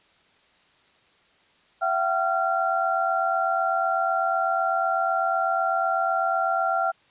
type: tone cluster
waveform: sine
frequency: 674 / 762 / 1376 Hz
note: E5 / G5 / F6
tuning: +38 / -49 / -26 cents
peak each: -26 / -25 / -25 dBFS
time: 1.81-6.92 s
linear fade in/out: 20 ms
effects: white hiss -60 dBFS RMS until 7.1 s + resampled to 8000 Hz